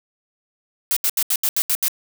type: noise bursts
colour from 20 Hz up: blue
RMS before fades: -19 dBFS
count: 8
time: 0.91-1.882 s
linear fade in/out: 0 ms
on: 55 ms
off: 76 ms
effects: none